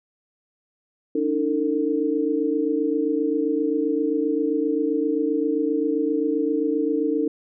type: tone cluster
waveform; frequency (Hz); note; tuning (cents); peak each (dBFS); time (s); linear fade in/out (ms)
sine; 288.4 / 316 / 452; D4 / D#4 / A4; -31 / +27 / +47; -24; 1.15-7.28; 5
effects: none